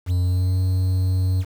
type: tone with pitch glide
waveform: triangle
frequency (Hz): 90 to 92.8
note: F#2 to F#2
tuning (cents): -47 to +6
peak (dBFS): -15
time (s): 0.06-1.45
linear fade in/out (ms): 50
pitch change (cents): +53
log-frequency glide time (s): 0.23-0.59
effects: 7-bit